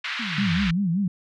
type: band-pass noise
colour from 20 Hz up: pink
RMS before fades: -30 dBFS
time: 0.04-0.71 s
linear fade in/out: 5 ms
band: 1400 to 3700 Hz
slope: 24 dB/octave
type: exponential sweep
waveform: sine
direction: down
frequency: 248.8 to 51.91 Hz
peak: -30 dBFS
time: 0.19-0.72 s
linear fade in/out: 10 ms
type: tone with vibrato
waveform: sine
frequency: 183.4 Hz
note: F#3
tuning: 15 cents flat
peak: -20 dBFS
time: 0.38-1.08 s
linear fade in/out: 5 ms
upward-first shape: sine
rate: 5.2 Hz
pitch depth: 190 cents each way
effects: none